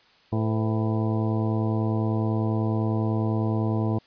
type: harmonic tone with a mistuned harmonic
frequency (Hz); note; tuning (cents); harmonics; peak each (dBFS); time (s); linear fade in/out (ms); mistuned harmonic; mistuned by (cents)
110; A2; 0; 1 / 2 / 3 / 4 / 5 / 6 / 7 / 8 / 9; -24 / -28 / -30 / -35 / -38 / -37 / -39 / -43 / -39; 0.32-3.99; 10; 5; -110
effects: white hiss -58 dBFS RMS until 4.06 s + resampled to 11025 Hz